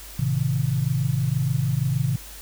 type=chord; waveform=sine; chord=A diminished; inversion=none; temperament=just; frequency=110 / 132 / 158.4 Hz; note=A2 / C3 / Eb3; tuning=0 / +16 / +31 cents; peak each=-27 / -22 / -26 dBFS; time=0.19-2.16 s; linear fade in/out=5 ms; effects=added 50 Hz sine -42 dBFS peak until 2.41 s + white hiss -42 dBFS RMS until 2.41 s